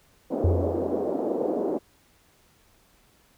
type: band-pass noise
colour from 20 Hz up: pink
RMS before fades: -27 dBFS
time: 0.3-1.79 s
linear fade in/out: 20 ms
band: 290 to 580 Hz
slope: 24 dB/octave
type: tone with exponential decay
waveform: sine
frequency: 87.1 Hz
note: F2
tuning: 4 cents flat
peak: -16 dBFS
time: 0.44-1.13 s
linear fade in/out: 5 ms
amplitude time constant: 150 ms
effects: pink hiss -61 dBFS RMS until 3.37 s